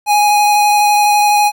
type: tone with vibrato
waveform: square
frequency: 830.6 Hz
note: G#5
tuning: in tune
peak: -9 dBFS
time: 0.06-1.52 s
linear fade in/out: 50 ms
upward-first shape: triangle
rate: 12 Hz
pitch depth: 14 cents each way
effects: 8-bit